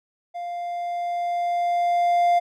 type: tone with level ramp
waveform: triangle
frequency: 698.5 Hz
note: F5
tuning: in tune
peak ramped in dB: -27 to -13 dBFS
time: 0.34-2.4 s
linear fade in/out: 20 ms
effects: none